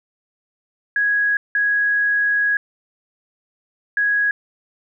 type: tone bursts at uneven times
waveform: sine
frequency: 1661.2 Hz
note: G#6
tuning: in tune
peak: -15 dBFS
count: 3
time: 0.96-1.37 / 1.55-2.57 / 3.97-4.31 s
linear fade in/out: 2 ms
effects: none